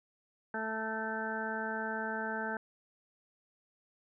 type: harmonic tone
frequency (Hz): 220.5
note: A3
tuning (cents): +4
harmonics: 1 / 2 / 3 / 4 / 6 / 7 / 8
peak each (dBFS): -41 / -42 / -43 / -40 / -46 / -38 / -47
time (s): 0.54-2.57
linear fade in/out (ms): 2
effects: none